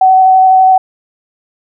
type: tone with vibrato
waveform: sine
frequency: 754 Hz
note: F#5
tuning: 32 cents sharp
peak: -3 dBFS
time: 0.01-0.78 s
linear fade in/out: 5 ms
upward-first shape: square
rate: 12 Hz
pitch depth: 8 cents each way
effects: none